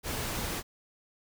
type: noise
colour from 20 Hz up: pink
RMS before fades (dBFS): -34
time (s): 0.03-0.63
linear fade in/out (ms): 50
effects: none